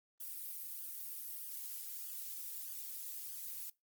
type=noise with flanger; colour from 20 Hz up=violet; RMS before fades=-45 dBFS; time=0.2-3.7 s; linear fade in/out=5 ms; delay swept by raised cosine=0.62 to 3.02 ms; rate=1.6 Hz; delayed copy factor=+0.7; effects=noise-tail reverb RT60 0.2 s tail -22 dB re dry + Opus 32 kbps